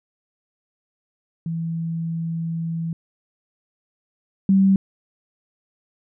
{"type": "tone pair in turn", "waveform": "sine", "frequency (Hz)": [165, 193.31], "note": ["E3", "G3"], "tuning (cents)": [2, -24], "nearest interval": "minor third", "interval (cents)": 274, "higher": "second", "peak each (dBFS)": [-23, -12], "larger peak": "second", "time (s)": [[1.46, 2.93], [4.49, 4.76]], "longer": "first", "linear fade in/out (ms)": 2, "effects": []}